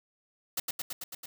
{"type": "noise with echo", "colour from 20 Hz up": "white", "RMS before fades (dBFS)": -31, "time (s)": [0.57, 0.6], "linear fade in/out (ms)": 5, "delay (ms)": 110, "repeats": 6, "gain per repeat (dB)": -2, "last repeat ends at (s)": 1.26, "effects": []}